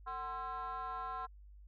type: tone with frequency modulation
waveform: sine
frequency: 1046.5 Hz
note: C6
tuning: in tune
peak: -37 dBFS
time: 0.06-1.27 s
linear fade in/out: 20 ms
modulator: 296 Hz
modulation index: 1.1
effects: tanh soft clip ceiling -36 dBFS + added 50 Hz sine -53 dBFS peak until 1.67 s